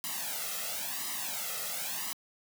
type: noise with flanger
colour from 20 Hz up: white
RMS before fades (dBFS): -36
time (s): 0.04-2.13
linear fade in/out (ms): 0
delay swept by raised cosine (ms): 1 to 1.56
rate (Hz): 0.97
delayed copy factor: +1
effects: high-pass 200 Hz 12 dB/octave